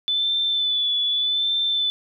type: tone with vibrato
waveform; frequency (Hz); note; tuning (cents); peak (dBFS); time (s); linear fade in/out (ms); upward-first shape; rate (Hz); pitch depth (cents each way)
sine; 3494; A7; -13; -19; 0.08-1.9; 0; sine; 0.83; 33
effects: none